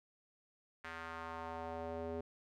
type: tone with band-pass filter sweep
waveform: square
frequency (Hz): 82.41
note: E2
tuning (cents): 0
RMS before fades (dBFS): -44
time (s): 0.84-2.21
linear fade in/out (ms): 5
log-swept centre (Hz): 1700 to 440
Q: 1.9
effects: none